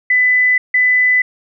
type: tone pair in turn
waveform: sine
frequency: 2000 / 2000 Hz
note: B6 / B6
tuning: +21 / +21 cents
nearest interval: unison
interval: 0 cents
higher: neither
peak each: -9 dBFS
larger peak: neither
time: 0.1-0.58 / 0.74-1.22 s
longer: neither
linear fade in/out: 5 ms
effects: none